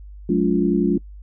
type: tone cluster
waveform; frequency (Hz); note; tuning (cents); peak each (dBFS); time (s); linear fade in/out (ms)
sine; 183.8 / 214 / 285.9 / 349.2; F#3 / A3 / D4 / F4; -11 / -48 / -46 / 0; -21; 0.29-0.98; 5
effects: noise-tail reverb RT60 0.1 s tail -25 dB re dry + added 50 Hz sine -36 dBFS peak until 1.22 s